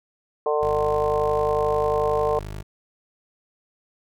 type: harmonic tone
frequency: 150 Hz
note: D3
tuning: 37 cents sharp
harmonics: 3 / 4 / 5 / 6 / 7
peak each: -22 / -25 / -28 / -33 / -28 dBFS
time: 0.46-2.39 s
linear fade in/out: 2 ms
type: tone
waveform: 20% pulse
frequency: 51.2 Hz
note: G#1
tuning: 24 cents flat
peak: -27 dBFS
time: 0.61-2.63 s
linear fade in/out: 20 ms
effects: none